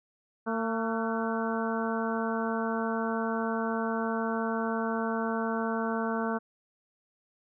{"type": "harmonic tone with a mistuned harmonic", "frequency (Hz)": 225.8, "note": "A3", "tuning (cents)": 45, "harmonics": [1, 2, 3, 4, 5, 6, 7], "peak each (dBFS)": [-31, -34, -36, -37, -38, -39, -39], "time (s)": [0.46, 6.39], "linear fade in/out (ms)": 20, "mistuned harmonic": 7, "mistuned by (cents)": -77, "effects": []}